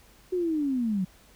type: linear sweep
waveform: sine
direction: down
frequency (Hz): 372.5 to 178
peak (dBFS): -24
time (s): 0.32-1.05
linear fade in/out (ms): 10
effects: added 50 Hz sine -59 dBFS peak until 1.35 s + pink hiss -57 dBFS RMS until 1.35 s